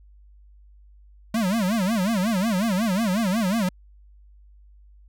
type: tone with vibrato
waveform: square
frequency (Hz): 205.2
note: G#3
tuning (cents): -21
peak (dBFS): -21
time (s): 1.34-3.69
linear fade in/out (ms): 5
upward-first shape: sine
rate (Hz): 5.5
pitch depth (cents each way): 230
effects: added 50 Hz sine -48 dBFS peak until 5.08 s